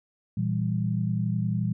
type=chord; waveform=sine; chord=E diminished; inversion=second; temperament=equal; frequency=116.54 / 164.81 / 196 Hz; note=Bb2 / E3 / G3; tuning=0 / 0 / 0 cents; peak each=-27 / -29 / -29 dBFS; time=0.37-1.73 s; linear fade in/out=5 ms; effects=none